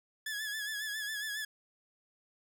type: tone with vibrato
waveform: sawtooth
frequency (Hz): 1707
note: G#6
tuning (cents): +47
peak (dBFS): -32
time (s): 0.26-1.45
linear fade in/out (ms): 5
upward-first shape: sine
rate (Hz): 7.3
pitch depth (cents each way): 57
effects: none